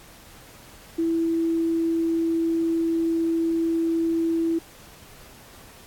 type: tone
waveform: sine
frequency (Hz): 330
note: E4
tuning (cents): +2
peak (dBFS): -20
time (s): 0.98-4.59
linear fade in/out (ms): 10
effects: pink hiss -48 dBFS RMS until 5.86 s + AAC 64 kbps